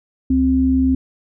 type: tone pair together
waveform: sine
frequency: 69.34 / 261.6 Hz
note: C#2 / C4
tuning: +1 / 0 cents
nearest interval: octave + major seventh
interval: 2299 cents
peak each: -20 / -13 dBFS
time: 0.3-0.95 s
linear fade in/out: 5 ms
effects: none